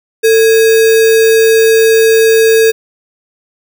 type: tone with sample-and-hold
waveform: sine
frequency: 447.2 Hz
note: A4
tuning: 28 cents sharp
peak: -4 dBFS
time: 0.23-2.72 s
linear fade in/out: 20 ms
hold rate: 2100 Hz
effects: none